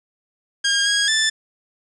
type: tone with pitch steps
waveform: 15% pulse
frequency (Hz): 1618 / 1644 / 1760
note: G#6 / G#6 / A6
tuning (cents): -46 / -18 / 0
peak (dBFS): -10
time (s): 0.64-1.3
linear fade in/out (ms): 10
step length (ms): 220
effects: resampled to 22050 Hz + 7-bit